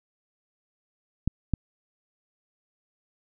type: clicks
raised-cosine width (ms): 5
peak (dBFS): -11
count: 2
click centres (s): 1.276 / 1.537
effects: none

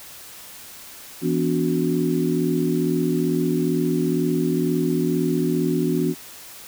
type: tone cluster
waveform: sine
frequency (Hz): 167 / 248.8 / 291 / 366.3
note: E3 / B3 / D4 / F#4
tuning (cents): +23 / +13 / -16 / -17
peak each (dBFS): -24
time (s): 1.21-6.15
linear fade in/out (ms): 50
effects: white hiss -41 dBFS RMS until 6.67 s

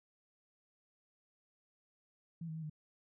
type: tone with pitch steps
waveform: sine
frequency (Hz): 166.4 / 158.5 / 160.6 / 153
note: E3 / D#3 / E3 / D#3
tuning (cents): +17 / +32 / -45 / -29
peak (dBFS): -40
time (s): 2.41-2.698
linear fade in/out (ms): 5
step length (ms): 72
effects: none

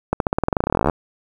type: accelerating click train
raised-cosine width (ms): 1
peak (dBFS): -3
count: 24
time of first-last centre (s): 0.13-0.898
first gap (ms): 72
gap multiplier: 0.92
effects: 7-bit

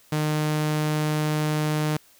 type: tone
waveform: sawtooth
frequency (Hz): 152.6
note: D#3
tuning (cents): -33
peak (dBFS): -18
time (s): 0.12-1.97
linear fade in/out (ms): 5
effects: white hiss -56 dBFS RMS until 2.19 s

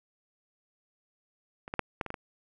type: clicks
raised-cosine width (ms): 0.5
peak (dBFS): -27 / -18 / -10 / -15 / -23 / -20 / -22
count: 7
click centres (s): 1.679 / 1.739 / 1.793 / 2.012 / 2.063 / 2.104 / 2.142
effects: none

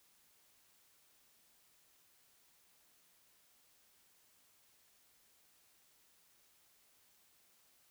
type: silence
effects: white hiss -70 dBFS RMS until 7.9 s

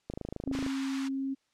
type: click train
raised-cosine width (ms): 2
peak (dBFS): -23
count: 16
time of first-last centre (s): 0.1-0.664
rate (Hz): 26.6
type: tone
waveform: sine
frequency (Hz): 269.7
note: C#4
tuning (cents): -47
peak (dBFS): -30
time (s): 0.46-1.35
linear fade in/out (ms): 20
type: high-pass noise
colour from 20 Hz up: pink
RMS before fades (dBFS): -42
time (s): 0.52-1.09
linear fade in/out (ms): 20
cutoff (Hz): 870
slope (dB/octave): 48
effects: white hiss -74 dBFS RMS until 1.53 s + low-pass 6000 Hz 12 dB/octave

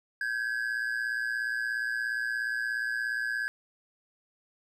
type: ring-modulated tone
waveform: triangle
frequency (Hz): 1619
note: G#6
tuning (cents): -45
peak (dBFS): -24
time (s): 0.21-3.48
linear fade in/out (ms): 0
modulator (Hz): 58.5
effects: none

